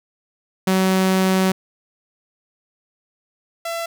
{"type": "tone pair in turn", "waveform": "sawtooth", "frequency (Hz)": [188.5, 671.7], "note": ["F#3", "E5"], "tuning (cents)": [32, 32], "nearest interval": "octave + minor seventh", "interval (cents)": 2200, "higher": "second", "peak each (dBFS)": [-11, -20], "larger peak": "first", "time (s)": [[0.67, 1.52], [3.65, 3.86]], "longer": "first", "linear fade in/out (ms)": 5, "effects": []}